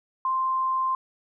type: tone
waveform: sine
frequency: 1046.5 Hz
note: C6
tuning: in tune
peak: -22 dBFS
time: 0.25-0.95 s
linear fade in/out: 2 ms
effects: none